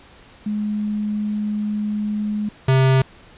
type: tone pair in turn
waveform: sine / square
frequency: 210 / 132.29 Hz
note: G#3 / C3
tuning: +19 / +19 cents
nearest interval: minor sixth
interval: 800 cents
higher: first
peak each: -20 / -13 dBFS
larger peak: second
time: 0.46-2.49 / 2.68-3.02 s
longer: first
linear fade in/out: 5 ms
effects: pink hiss -47 dBFS RMS until 3.37 s + resampled to 8000 Hz